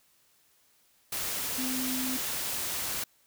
sine tone in noise, 257 Hz, C4, 31 cents flat, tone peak -32 dBFS, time 1.58-2.17 s, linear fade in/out 5 ms, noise white, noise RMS -33 dBFS, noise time 1.12-3.04 s, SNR -2 dB, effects white hiss -66 dBFS RMS until 3.26 s

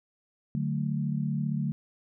sine chord, D major, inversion none, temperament equal, 146.83 / 185 / 220 Hz, D3 / F#3 / A3, 0 / 0 / 0 cents, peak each -29 / -33 / -32 dBFS, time 0.55-1.72 s, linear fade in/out 0 ms, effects none

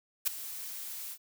blue noise with ADSR envelope, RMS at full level -25 dBFS, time 0.25-1.18 s, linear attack 24 ms, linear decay 6 ms, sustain -16 dB, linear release 64 ms, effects none

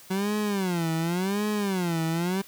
30% pulse tone with vibrato, 185 Hz, F#3, in tune, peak -22 dBFS, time 0.1-2.42 s, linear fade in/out 10 ms, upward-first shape sine, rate 0.9 Hz, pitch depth 230 cents each way, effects white hiss -50 dBFS RMS until 2.47 s

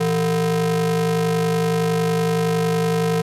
square ring-modulated tone, 142.3 Hz, C#3, 46 cents sharp, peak -15 dBFS, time 0-3.22 s, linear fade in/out 10 ms, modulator 310 Hz, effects resampled to 32000 Hz

